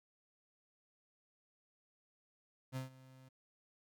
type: tone with ADSR envelope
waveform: 35% pulse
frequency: 130.81 Hz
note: C3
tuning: in tune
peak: -36 dBFS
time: 2.72-3.29 s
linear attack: 43 ms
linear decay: 130 ms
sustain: -20 dB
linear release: 10 ms
effects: none